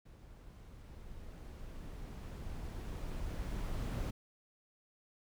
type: noise with level ramp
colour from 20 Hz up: brown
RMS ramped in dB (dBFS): -55 to -36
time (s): 0.05-4.11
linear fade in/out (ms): 10
effects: none